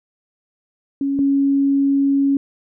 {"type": "tone pair in turn", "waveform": "sine", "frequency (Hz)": [277.2, 277.2], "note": ["C#4", "C#4"], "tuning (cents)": [0, 0], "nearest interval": "unison", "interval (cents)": 0, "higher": "neither", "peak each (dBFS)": [-17, -13], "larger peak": "second", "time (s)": [[1.01, 1.19], [1.19, 2.37]], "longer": "second", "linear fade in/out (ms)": 2, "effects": []}